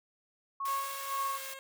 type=tone with tremolo; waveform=sine; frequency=1100 Hz; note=C#6; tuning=14 cents flat; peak=-30 dBFS; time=0.6-1.38 s; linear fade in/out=5 ms; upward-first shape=sine; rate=2 Hz; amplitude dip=80%
type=high-pass noise; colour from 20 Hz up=white; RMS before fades=-43 dBFS; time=0.65-1.54 s; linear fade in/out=5 ms; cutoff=880 Hz; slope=24 dB/octave
type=tone with pitch glide; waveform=10% pulse; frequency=548 to 538.6 Hz; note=C#5 to C#5; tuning=-20 to -50 cents; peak=-36 dBFS; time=0.68-1.59 s; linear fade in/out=0 ms; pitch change=-30 cents; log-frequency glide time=1.05-1.28 s
effects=none